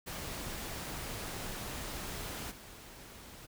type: noise with level steps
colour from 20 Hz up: pink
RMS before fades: -41 / -51 dBFS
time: 0.06-3.47 s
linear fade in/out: 20 ms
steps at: 2.5 s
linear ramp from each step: 20 ms
effects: none